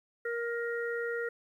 harmonic tone, 469.4 Hz, A#4, 12 cents sharp, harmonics 1 / 3 / 4, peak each -33 / -38 / -39 dBFS, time 0.25-1.29 s, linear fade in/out 5 ms, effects 11-bit

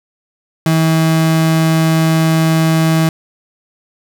35% pulse tone, 161.1 Hz, E3, 39 cents flat, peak -8 dBFS, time 0.66-3.09 s, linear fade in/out 2 ms, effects none

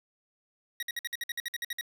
25% pulse tone bursts, 1898 Hz, A#6, 31 cents sharp, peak -28 dBFS, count 13, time 0.8-1.811 s, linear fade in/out 2 ms, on 27 ms, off 55 ms, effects none

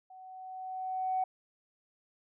sine tone with level ramp, 750 Hz, F#5, 23 cents sharp, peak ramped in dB -49 to -26 dBFS, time 0.1-1.24 s, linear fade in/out 5 ms, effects tanh soft clip ceiling -22 dBFS

